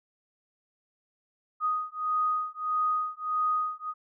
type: beating tone pair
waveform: sine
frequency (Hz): 1244.5 / 1246.1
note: D#6 / D#6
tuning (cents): 0 / +2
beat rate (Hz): 1.6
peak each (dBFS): -29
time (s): 1.6-3.94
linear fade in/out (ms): 50
effects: none